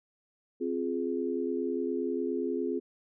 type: chord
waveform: sine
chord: F minor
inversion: second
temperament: just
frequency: 261.9 / 349.2 / 419.1 Hz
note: C4 / F4 / Ab4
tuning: +2 / 0 / +16 cents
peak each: -33 dBFS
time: 0.6-2.8 s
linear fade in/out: 20 ms
effects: none